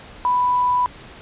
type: tone with quantisation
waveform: sine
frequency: 990 Hz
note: B5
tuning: 4 cents sharp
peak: -15 dBFS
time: 0.25-0.86 s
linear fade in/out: 0 ms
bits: 7
effects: pink hiss -41 dBFS RMS until 1.21 s + resampled to 8000 Hz